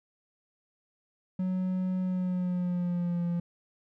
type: tone with pitch glide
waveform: triangle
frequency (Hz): 185 to 172.61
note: F#3 to F3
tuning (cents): 0 to -20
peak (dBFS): -25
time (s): 1.39-3.4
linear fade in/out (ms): 5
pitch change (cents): -120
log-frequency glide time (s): 2.01-3.25
effects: none